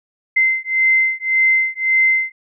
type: beating tone pair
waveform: sine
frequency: 2072 / 2073.8 Hz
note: C7 / C7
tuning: -17 / -16 cents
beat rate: 1.8 Hz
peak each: -16 / -16 dBFS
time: 0.36-2.32 s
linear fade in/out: 10 ms
effects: none